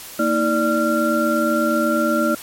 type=tone cluster; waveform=sine; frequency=231 / 319.3 / 588 / 1378 Hz; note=A#3 / D#4 / D5 / F6; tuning=-16 / +45 / +2 / -24 cents; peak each=-21 dBFS; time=0.19-2.35 s; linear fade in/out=5 ms; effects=white hiss -36 dBFS RMS until 2.42 s + MP3 64 kbps